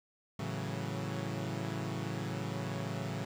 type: chord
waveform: sawtooth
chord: F# minor seventh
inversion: first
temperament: equal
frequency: 110 / 138.59 / 164.81 / 185 Hz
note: A2 / C#3 / E3 / F#3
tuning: 0 / 0 / 0 / 0 cents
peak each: -36 / -36 / -38 / -38 dBFS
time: 0.39-3.25 s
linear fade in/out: 5 ms
effects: low-pass 7000 Hz 12 dB/octave + 10-bit